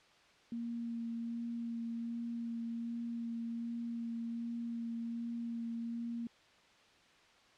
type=tone with vibrato; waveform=sine; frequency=232.8 Hz; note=A#3; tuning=2 cents flat; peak=-37 dBFS; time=0.52-6.27 s; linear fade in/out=2 ms; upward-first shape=sine; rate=1.3 Hz; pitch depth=12 cents each way; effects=white hiss -64 dBFS RMS until 7.57 s + low-pass 4000 Hz 12 dB/octave